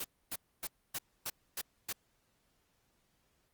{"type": "noise bursts", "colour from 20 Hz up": "white", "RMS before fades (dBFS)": -38, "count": 7, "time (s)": [0, 1.928], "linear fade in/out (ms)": 5, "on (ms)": 44, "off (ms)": 270, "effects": ["pink hiss -75 dBFS RMS until 3.53 s", "Opus 32 kbps"]}